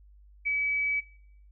sine tone, 2286 Hz, D7, 47 cents flat, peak -25 dBFS, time 0.45-1.01 s, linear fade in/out 20 ms, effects noise-tail reverb RT60 0.6 s tail -19 dB re dry + added 50 Hz sine -52 dBFS peak until 1.51 s

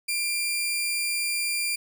sawtooth tone pair together, 2384 / 4768 Hz, D7 / D8, +25 / +25 cents, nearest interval octave, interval 1200 cents, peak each -24 / -23 dBFS, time 0.08-1.76 s, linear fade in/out 10 ms, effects none

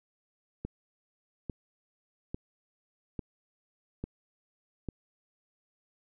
click train, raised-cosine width 3 ms, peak -22 dBFS, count 6, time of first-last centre 0.65-4.887 s, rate 1.18 Hz, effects none

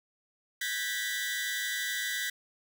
sawtooth tone cluster, 1516 / 1623 / 1779 / 1959 / 3546 Hz, F#6 / G#6 / A6 / B6 / A7, +42 / -40 / +19 / -15 / +13 cents, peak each -38 / -34 / -39 / -30 / -38 dBFS, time 0.61-2.3 s, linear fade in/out 5 ms, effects none

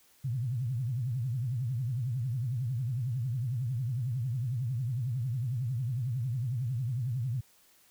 sine tone with vibrato, 123.47 Hz, B2, in tune, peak -29 dBFS, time 0.24-7.41 s, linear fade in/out 10 ms, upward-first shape triangle, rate 11 Hz, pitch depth 230 cents each way, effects white hiss -63 dBFS RMS until 7.9 s

